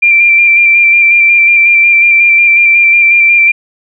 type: tone with vibrato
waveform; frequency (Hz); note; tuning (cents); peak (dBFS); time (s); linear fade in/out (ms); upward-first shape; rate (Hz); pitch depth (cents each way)
sine; 2369; D7; +14; -3; 0.02-3.52; 10; square; 5.5; 19
effects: none